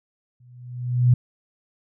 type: tone with exponential growth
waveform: sine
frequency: 123.47 Hz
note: B2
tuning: in tune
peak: -10 dBFS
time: 0.4-1.14 s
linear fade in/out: 5 ms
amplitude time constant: 160 ms
effects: none